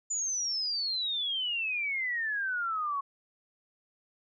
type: exponential sweep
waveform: sine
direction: down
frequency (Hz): 7080 to 1095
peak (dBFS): -29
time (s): 0.1-3.01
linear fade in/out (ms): 10
effects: none